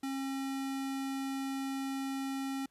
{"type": "tone", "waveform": "square", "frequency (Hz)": 270, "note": "C#4", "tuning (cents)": -45, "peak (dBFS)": -35, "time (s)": [0.03, 2.66], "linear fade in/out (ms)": 5, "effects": ["pink hiss -75 dBFS RMS until 2.7 s", "resampled to 32000 Hz"]}